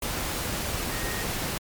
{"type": "tone in noise", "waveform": "sine", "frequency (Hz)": 1864.7, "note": "A#6", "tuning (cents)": 0, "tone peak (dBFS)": -37, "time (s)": [0.91, 1.23], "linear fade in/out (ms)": 5, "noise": "pink", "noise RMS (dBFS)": -30, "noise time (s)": [0.02, 1.58], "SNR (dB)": -10, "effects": ["MP3 96 kbps"]}